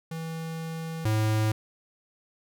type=tone pair in turn; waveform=square; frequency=162.7 / 108.59 Hz; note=E3 / A2; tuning=-22 / -22 cents; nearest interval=perfect fifth; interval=700 cents; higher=first; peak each=-33 / -23 dBFS; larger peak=second; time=0.11-1.05 / 1.05-1.52 s; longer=first; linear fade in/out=5 ms; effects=none